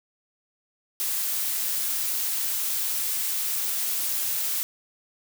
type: noise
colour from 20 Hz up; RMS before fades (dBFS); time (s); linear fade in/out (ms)
blue; -27; 1-4.63; 0
effects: none